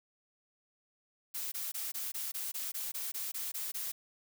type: noise bursts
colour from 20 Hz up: blue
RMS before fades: -38 dBFS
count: 13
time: 1.34-3.92 s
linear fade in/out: 10 ms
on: 180 ms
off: 20 ms
effects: none